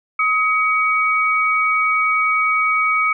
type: tone pair together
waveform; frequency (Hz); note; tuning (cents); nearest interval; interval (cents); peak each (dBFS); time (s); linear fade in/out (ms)
sine; 1265.6 / 2255; D#6 / C#7; +29 / +29; minor seventh; 1000; -17; 0.19-3.13; 5
effects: none